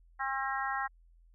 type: harmonic tone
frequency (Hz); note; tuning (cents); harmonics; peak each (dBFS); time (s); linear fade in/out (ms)
268.7; C4; +46; 3 / 4 / 5 / 6 / 7; -36 / -37 / -38 / -39 / -39; 0.19-0.88; 20
effects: added 42 Hz sine -58 dBFS peak until 1.34 s